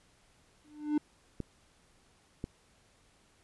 triangle tone with exponential growth, 299.2 Hz, D4, 32 cents sharp, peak -21 dBFS, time 0.64-0.98 s, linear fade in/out 5 ms, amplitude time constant 73 ms
clicks, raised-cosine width 3 ms, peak -23 dBFS, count 2, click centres 1.403 / 2.441 s
effects pink hiss -66 dBFS RMS until 3.43 s + resampled to 24000 Hz

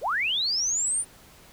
sine linear sweep, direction up, 378.7 to 9397 Hz, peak -23 dBFS, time 0.01-1.05 s, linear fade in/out 50 ms, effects pink hiss -52 dBFS RMS until 1.52 s

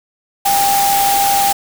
sine tone in noise, 797 Hz, G5, 28 cents sharp, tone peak -12 dBFS, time 0.45-1.53 s, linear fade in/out 10 ms, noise white, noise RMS -18 dBFS, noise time 0.45-1.53 s, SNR +3 dB, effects none

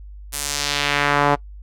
sawtooth tone with band-pass filter sweep, 144.1 Hz, D3, 33 cents flat, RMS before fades -20 dBFS, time 0.32-1.36 s, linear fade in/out 20 ms, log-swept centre 11000 to 810 Hz, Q 1.2, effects noise-tail reverb RT60 0.1 s tail -22 dB re dry + added 50 Hz sine -35 dBFS peak until 1.62 s

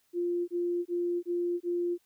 sine tone bursts, 349.2 Hz, F4, in tune, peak -27 dBFS, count 5, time 0.13-1.98 s, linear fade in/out 50 ms, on 350 ms, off 25 ms, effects white hiss -71 dBFS RMS until 2.05 s

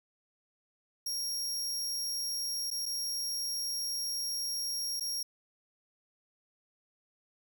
sawtooth tone with dropouts, 5588 Hz, F8, in tune, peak -30 dBFS, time 1.06-5.23 s, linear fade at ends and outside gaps 5 ms, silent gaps 2.704-2.712 / 2.857-2.861 / 4.998-5.007 s, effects none

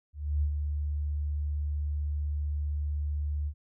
sine tone with ADSR envelope, 73.7 Hz, D2, 7 cents sharp, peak -23 dBFS, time 0.13-3.54 s, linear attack 290 ms, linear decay 83 ms, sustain -5 dB, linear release 70 ms, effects none

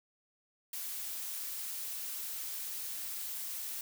blue noise, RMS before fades -40 dBFS, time 0.73-3.81 s, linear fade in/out 2 ms, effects none

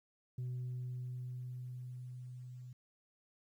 sine tone with level ramp, 125.3 Hz, B2, 25 cents sharp, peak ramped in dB -35 to -47 dBFS, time 0.38-2.73 s, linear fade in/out 5 ms, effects tanh soft clip ceiling -36 dBFS + 12-bit

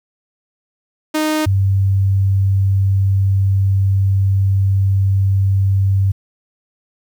sawtooth / sine tone pair in turn, 309 / 97.33 Hz, D#4 / G2, -12 / -12 cents, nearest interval octave + minor sixth, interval 2000 cents, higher first, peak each -11 dBFS, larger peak neither, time 1.14-1.46 / 1.46-6.12 s, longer second, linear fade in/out 10 ms, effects 8-bit

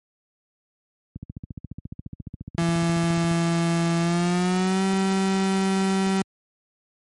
click train, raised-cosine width 5 ms, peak -20 dBFS, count 32, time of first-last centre 1.16-3.313 s, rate 14.4 Hz
35% pulse tone with pitch glide, 168.2 to 192.1 Hz, E3 to G3, +35 to -35 cents, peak -18 dBFS, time 2.58-6.22 s, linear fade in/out 2 ms, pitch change +230 cents, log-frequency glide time 4-4.84 s
effects high-pass 80 Hz 12 dB/octave + MP3 48 kbps

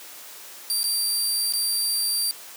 20% pulse tone with dropouts, 4699 Hz, D8, in tune, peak -16 dBFS, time 0.7-2.31 s, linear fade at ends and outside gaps 0 ms, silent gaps 0.831-0.841 / 1.524-1.536 s, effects white hiss -42 dBFS RMS until 2.56 s + high-pass 300 Hz 12 dB/octave

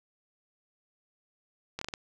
slowing click train, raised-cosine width 0.2 ms, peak -18 dBFS, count 5, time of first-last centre 1.79-1.938 s, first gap 24 ms, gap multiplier 1.3, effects none

